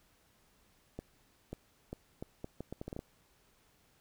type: accelerating click train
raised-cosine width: 2 ms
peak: -27 dBFS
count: 12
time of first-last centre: 0.99-2.991 s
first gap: 540 ms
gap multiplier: 0.74
effects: pink hiss -69 dBFS RMS until 4 s